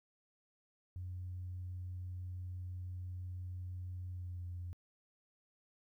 sine tone with pitch glide, 90.6 to 88.48 Hz, F#2 to F2, -36 to +23 cents, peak -40 dBFS, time 0.96-4.73 s, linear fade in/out 0 ms, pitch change -41 cents, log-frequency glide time 4.13-4.43 s, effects tanh soft clip ceiling -36 dBFS + 13-bit

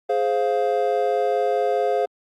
triangle chord, F minor, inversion first, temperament just, 419.1 / 523.8 / 698.5 Hz, Ab4 / C5 / F5, +16 / +2 / 0 cents, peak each -21 dBFS, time 0.09-2.06 s, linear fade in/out 10 ms, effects Opus 48 kbps

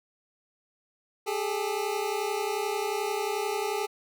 25% pulse tone pair together, 399.9 / 431.2 Hz, G4 / A4, +35 / -35 cents, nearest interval minor second, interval 130 cents, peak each -27 dBFS, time 1.26-3.87 s, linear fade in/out 20 ms, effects none

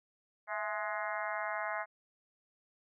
harmonic tone with a mistuned harmonic, 210 Hz, G#3, 19 cents sharp, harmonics 3 / 4 / 5 / 6 / 7 / 8 / 9 / 10, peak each -40 / -41 / -42 / -43 / -43 / -44 / -45 / -45 dBFS, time 0.47-1.86 s, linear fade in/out 50 ms, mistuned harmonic 3, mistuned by +68 cents, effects none

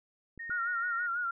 clicks, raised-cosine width 3 ms, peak -37 dBFS, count 2, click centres 0.377 / 0.496 s
sine tone, 1851 Hz, A#6, 13 cents flat, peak -38 dBFS, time 0.39-1.07 s, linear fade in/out 10 ms
sine tone with vibrato, 1413 Hz, F6, 20 cents sharp, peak -30 dBFS, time 0.5-1.31 s, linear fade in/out 5 ms, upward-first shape sine, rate 6.1 Hz, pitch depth 62 cents each way
effects none

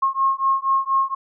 sine beating tone pair, 1077 / 1081.2 Hz, C6 / C#6, +50 / -44 cents, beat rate 4.2 Hz, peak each -20 dBFS, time 0.02-1.15 s, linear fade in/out 10 ms, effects none

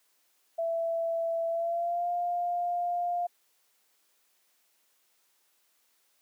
sine tone with pitch glide, 665 to 702.5 Hz, E5 to F5, +15 to +10 cents, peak -27 dBFS, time 0.58-3.27 s, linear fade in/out 10 ms, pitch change +95 cents, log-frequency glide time 1.48-2.09 s, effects white hiss -70 dBFS RMS until 6.21 s + high-pass 300 Hz 12 dB/octave

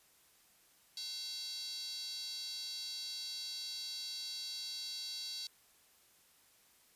square tone with high-pass filter, 301.7 Hz, D4, 47 cents sharp, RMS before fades -43 dBFS, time 0.97-5.47 s, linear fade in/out 2 ms, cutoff 4300 Hz, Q 8.4, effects white hiss -67 dBFS RMS until 6.95 s + resampled to 32000 Hz

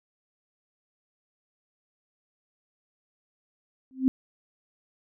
sine tone with exponential growth, 261.6 Hz, C4, in tune, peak -14 dBFS, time 3.91-4.08 s, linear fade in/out 0 ms, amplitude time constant 35 ms, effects none

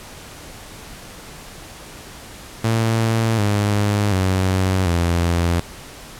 sawtooth tone with pitch steps, 113.1 / 103.12 / 94.01 / 85.71 Hz, A2 / G#2 / F#2 / F2, +48 / -12 / +28 / -32 cents, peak -12 dBFS, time 2.64-5.6 s, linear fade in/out 5 ms, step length 740 ms, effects pink hiss -38 dBFS RMS until 6.19 s + low-pass 12000 Hz 12 dB/octave

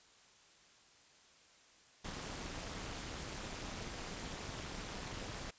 pink noise with amplitude modulation, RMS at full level -41 dBFS, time 2.04-5.51 s, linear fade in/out 10 ms, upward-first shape sine, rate 217 Hz, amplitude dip 80%, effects white hiss -64 dBFS RMS until 5.58 s + resampled to 16000 Hz

